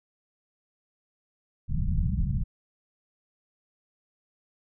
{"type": "low-pass noise", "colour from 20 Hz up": "pink", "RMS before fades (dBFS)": -26, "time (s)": [1.68, 2.44], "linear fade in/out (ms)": 20, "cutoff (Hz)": 190, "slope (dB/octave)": 48, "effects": []}